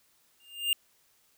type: tone with exponential growth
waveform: square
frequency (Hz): 2806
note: F7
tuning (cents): +8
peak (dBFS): -22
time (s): 0.4-0.73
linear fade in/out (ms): 1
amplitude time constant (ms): 70
effects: white hiss -67 dBFS RMS until 1.37 s